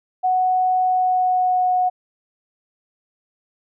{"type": "tone with pitch glide", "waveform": "sine", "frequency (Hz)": [740, 731.9], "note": ["F#5", "F#5"], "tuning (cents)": [0, -19], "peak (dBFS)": -15, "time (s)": [0.23, 1.9], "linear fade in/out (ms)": 20, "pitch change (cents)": -19, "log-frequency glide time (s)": [0.82, 1.73], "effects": []}